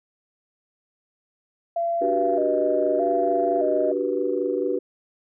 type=tone with vibrato; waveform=sine; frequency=649 Hz; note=E5; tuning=27 cents flat; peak=-21 dBFS; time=1.76-3.92 s; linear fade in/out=5 ms; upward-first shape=square; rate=0.81 Hz; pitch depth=80 cents each way
type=chord; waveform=sine; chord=G major seventh; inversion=second; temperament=just; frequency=294 / 367.5 / 392 / 490 Hz; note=D4 / F#4 / G4 / B4; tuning=+2 / -12 / 0 / -14 cents; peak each=-29 / -26 / -27 / -26 dBFS; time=2.01-4.79 s; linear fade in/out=10 ms
effects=tanh soft clip ceiling -8 dBFS